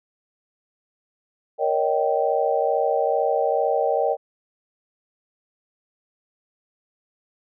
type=chord; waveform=sine; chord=Eb dominant seventh; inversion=second; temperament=just; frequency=466.7 / 560 / 622.3 / 777.8 Hz; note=Bb4 / Db5 / Eb5 / G5; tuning=+2 / +18 / 0 / -14 cents; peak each=-24 dBFS; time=1.58-4.17 s; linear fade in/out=50 ms; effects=none